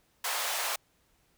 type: high-pass noise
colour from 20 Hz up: pink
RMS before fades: -32 dBFS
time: 0.24-0.76 s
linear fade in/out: 5 ms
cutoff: 660 Hz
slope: 24 dB/octave
effects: pink hiss -69 dBFS RMS until 1.37 s